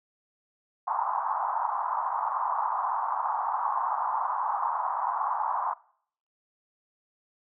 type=band-pass noise; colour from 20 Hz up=white; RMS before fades=-29 dBFS; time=0.87-5.74 s; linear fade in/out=10 ms; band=810 to 1100 Hz; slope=48 dB/octave; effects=noise-tail reverb RT60 0.6 s tail -22 dB re dry